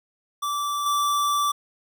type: tone with level steps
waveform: square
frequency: 1164 Hz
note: D6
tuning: 16 cents flat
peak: -25 / -21 dBFS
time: 0.42-1.52 s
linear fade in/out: 10 ms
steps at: 0.86 s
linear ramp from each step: 2 ms
effects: none